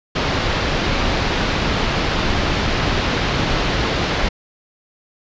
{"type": "low-pass noise", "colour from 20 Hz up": "pink", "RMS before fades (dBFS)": -19, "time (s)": [0.15, 4.29], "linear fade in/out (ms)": 10, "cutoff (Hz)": 4700, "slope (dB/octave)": 24, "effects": ["resampled to 16000 Hz"]}